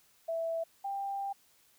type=tone pair in turn; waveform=sine; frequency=659.3 / 792.1 Hz; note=E5 / G5; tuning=0 / +18 cents; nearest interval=minor third; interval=318 cents; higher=second; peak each=-31 / -33 dBFS; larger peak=first; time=0.28-0.64 / 0.84-1.33 s; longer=second; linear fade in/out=10 ms; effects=white hiss -66 dBFS RMS until 1.78 s